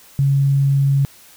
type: tone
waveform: sine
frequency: 138.5 Hz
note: C#3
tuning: 1 cent flat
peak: -12 dBFS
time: 0.19-1.05 s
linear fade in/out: 0 ms
effects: white hiss -46 dBFS RMS until 1.36 s